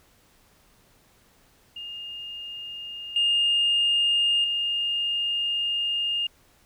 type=tone with level steps; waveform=sine; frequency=2827 Hz; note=F7; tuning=20 cents sharp; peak=-34 / -18 / -23 dBFS; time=1.76-6.27 s; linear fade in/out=5 ms; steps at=3.16 / 4.44 s; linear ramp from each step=2 ms; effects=tanh soft clip ceiling -15 dBFS + pink hiss -60 dBFS RMS until 6.65 s